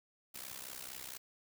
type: noise with amplitude modulation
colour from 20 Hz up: white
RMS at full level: -43 dBFS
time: 0.34-1.18 s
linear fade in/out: 10 ms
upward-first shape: sine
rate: 64.4 Hz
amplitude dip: 85%
effects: none